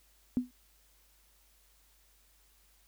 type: tone with exponential decay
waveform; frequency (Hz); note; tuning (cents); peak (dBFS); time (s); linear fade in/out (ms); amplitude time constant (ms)
sine; 249.1; B3; +15; -22; 0.37-0.51; 0; 29
effects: added 50 Hz sine -67 dBFS peak until 2.87 s + white hiss -67 dBFS RMS until 2.87 s